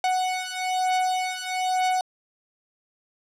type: beating tone pair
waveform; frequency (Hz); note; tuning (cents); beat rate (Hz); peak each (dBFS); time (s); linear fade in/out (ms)
45% pulse; 740 / 741.1; F#5 / F#5; 0 / +3; 1.1; -26 / -26; 0.04-2.01; 2
effects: low-pass 9000 Hz 12 dB/octave